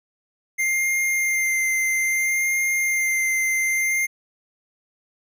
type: tone with vibrato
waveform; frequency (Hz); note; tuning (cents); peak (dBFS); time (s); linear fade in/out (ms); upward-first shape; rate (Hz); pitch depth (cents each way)
square; 2100; C7; +6; -20; 0.58-4.07; 20; sine; 0.61; 15
effects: none